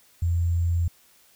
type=tone with sample-and-hold; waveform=sine; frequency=85.3 Hz; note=F2; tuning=40 cents flat; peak=-20 dBFS; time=0.22-0.88 s; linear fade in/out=5 ms; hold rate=7350 Hz; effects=white hiss -58 dBFS RMS until 1.35 s